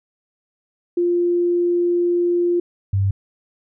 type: tone pair in turn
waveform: sine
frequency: 349.2 / 97.99 Hz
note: F4 / G2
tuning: 0 / 0 cents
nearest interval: octave + minor seventh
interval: 2200 cents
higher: first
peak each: -15 dBFS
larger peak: neither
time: 0.97-2.6 / 2.93-3.11 s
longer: first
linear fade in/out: 5 ms
effects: none